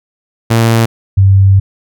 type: tone pair in turn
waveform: sawtooth / sine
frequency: 114.5 / 97.17 Hz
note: A#2 / G2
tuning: -31 / -15 cents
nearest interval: minor third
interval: 284 cents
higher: first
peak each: -3 dBFS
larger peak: neither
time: 0.5-0.86 / 1.17-1.6 s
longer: second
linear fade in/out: 10 ms
effects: none